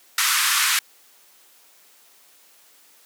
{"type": "band-pass noise", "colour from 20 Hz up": "pink", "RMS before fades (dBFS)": -20, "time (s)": [0.18, 0.79], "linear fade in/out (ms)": 2, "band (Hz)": [1100, 14000], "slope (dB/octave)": 48, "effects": ["white hiss -54 dBFS RMS until 3.05 s", "high-pass 300 Hz 12 dB/octave"]}